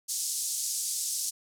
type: band-pass noise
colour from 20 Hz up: pink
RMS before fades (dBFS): -32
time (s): 0.08-1.31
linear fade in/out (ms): 20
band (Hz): 5500 to 11000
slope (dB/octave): 24
effects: none